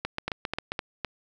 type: two click trains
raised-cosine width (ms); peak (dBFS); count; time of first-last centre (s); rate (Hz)
0.3; -13 / -13; 6 / 4; 0.05-0.719 / 0.28-1.047; 7.47 / 3.91
effects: none